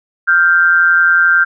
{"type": "tone pair together", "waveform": "sine", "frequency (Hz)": [1396.9, 1568], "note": ["F6", "G6"], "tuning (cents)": [0, 0], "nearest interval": "major second", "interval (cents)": 200, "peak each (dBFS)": -10, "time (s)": [0.27, 1.45], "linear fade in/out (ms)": 20, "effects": []}